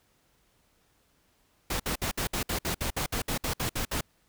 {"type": "noise bursts", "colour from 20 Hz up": "pink", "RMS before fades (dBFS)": -30, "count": 15, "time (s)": [1.7, 4.01], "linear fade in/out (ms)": 5, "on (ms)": 98, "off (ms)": 60, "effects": ["pink hiss -68 dBFS RMS until 4.28 s"]}